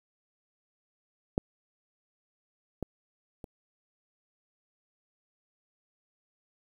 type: clicks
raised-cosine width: 2 ms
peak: -12 / -19 / -28 dBFS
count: 3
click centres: 1.379 / 2.827 / 3.442 s
effects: 9-bit